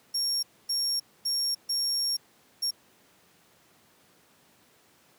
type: tone bursts at uneven times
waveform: 35% pulse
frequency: 5540 Hz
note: F8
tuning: 15 cents flat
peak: -23 dBFS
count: 5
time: 0.14-0.43 / 0.69-1 / 1.25-1.55 / 1.69-2.17 / 2.62-2.71 s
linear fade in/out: 10 ms
effects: pink hiss -61 dBFS RMS until 5.18 s + high-pass 150 Hz 12 dB/octave